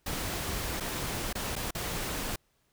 pink noise with dropouts, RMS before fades -34 dBFS, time 0.06-2.36 s, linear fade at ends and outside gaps 5 ms, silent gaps 0.801-0.805 / 1.329-1.352 / 1.556-1.562 / 1.709-1.749 s, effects pink hiss -72 dBFS RMS until 2.72 s

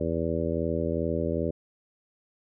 harmonic tone, 82.5 Hz, E2, 2 cents sharp, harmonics 1 / 2 / 3 / 4 / 5 / 6 / 7, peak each -33 / -33 / -33 / -33 / -33 / -33 / -33 dBFS, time 0-1.51 s, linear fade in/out 10 ms, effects none

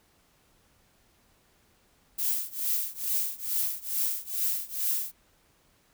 violet noise with tremolo, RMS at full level -26 dBFS, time 2.18-5.12 s, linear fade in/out 10 ms, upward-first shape triangle, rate 2.3 Hz, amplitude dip 95%, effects pink hiss -65 dBFS RMS until 5.93 s

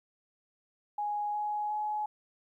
sine tone with pitch steps, 830.6 / 837.8 / 845.1 Hz, G#5 / G#5 / G#5, 0 / +15 / +30 cents, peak -30 dBFS, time 0.98-2.06 s, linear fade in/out 5 ms, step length 360 ms, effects 12-bit

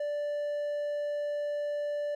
triangle tone, 586 Hz, D5, 4 cents flat, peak -28 dBFS, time 0-2.15 s, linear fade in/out 5 ms, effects none

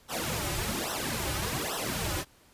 pink noise with flanger, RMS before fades -32 dBFS, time 0.08-2.25 s, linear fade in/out 50 ms, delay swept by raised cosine 0.43 to 4.43 ms, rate 1.2 Hz, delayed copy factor -0.95, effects pink hiss -60 dBFS RMS until 2.53 s + resampled to 32000 Hz

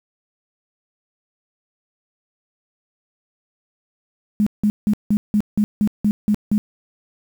sine tone bursts, 209.4 Hz, G#3, 15 cents sharp, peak -13 dBFS, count 10, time 4.4-6.58 s, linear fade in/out 0 ms, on 65 ms, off 170 ms, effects 7-bit

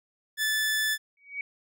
sawtooth tone, 1744 Hz, A6, 16 cents flat, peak -21 dBFS, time 0.37-0.98 s, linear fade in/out 50 ms
sine tone with exponential growth, 2259 Hz, C#7, 32 cents sharp, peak -27 dBFS, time 1.17-1.41 s, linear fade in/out 2 ms, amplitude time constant 52 ms
effects none

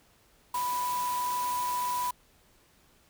sine tone in noise, 987.8 Hz, B5, in tune, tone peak -28 dBFS, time 0.54-2.11 s, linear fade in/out 5 ms, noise white, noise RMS -39 dBFS, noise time 0.54-2.11 s, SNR +8 dB, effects pink hiss -63 dBFS RMS until 3.09 s

